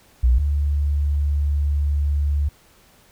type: tone pair in turn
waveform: sine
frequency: 61.2 / 72.42 Hz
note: B1 / D2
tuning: -15 / -24 cents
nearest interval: minor third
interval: 291 cents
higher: second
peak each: -12 / -17 dBFS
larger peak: first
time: 0.23-0.39 / 0.39-2.49 s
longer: second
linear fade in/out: 10 ms
effects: pink hiss -54 dBFS RMS until 3.11 s